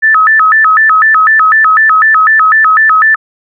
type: tone with vibrato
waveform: sine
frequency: 1500 Hz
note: F#6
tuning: 23 cents sharp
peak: -3 dBFS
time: 0.02-3.16 s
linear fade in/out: 20 ms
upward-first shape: square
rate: 4 Hz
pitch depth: 280 cents each way
effects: none